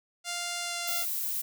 5% pulse tone with pitch glide, 698.5 to 694.1 Hz, F5 to F5, 0 to -11 cents, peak -20 dBFS, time 0.24-1.06 s, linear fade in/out 50 ms, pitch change -11 cents, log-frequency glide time 0.62-0.75 s
violet noise, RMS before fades -32 dBFS, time 0.87-1.42 s, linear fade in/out 10 ms
effects none

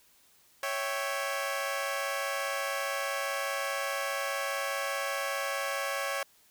15% pulse chord, C# diminished, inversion none, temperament equal, 554.4 / 659.3 / 784 Hz, C#5 / E5 / G5, 0 / 0 / 0 cents, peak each -26 / -32 / -32 dBFS, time 0.63-6.23 s, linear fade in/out 2 ms, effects white hiss -63 dBFS RMS until 6.5 s

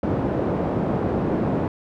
pink band-pass noise, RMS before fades -23 dBFS, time 0.03-1.68 s, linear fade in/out 2 ms, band 130 to 600 Hz, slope 12 dB/octave, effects none

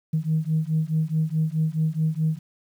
sine beating tone pair, 155.56 / 160.26 Hz, D#3 / E3, 0 / -49 cents, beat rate 4.7 Hz, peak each -23 dBFS, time 0.13-2.39 s, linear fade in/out 10 ms, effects tanh soft clip ceiling -14 dBFS + 9-bit

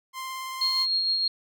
sawtooth tone with vibrato, 1046.5 Hz, C6, in tune, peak -29 dBFS, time 0.13-0.87 s, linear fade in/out 50 ms, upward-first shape triangle, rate 18 Hz, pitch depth 13 cents each way
sine tone with tremolo, 4259 Hz, C8, 30 cents sharp, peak -21 dBFS, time 0.61-1.28 s, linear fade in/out 5 ms, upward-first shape sine, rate 6.5 Hz, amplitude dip 30%
effects none

